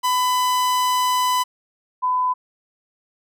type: tone pair in turn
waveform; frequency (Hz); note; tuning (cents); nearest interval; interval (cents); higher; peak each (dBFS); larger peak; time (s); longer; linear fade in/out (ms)
45% pulse / sine; 1000 / 1005; B5 / B5; +21 / +30; unison; 9; second; -17; neither; 0.03-1.44 / 2.02-2.34; first; 20
effects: none